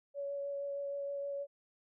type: tone with vibrato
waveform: sine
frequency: 563 Hz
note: C#5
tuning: 27 cents sharp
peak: -36 dBFS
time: 0.14-1.47 s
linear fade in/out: 50 ms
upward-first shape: sine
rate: 6.4 Hz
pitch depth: 10 cents each way
effects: none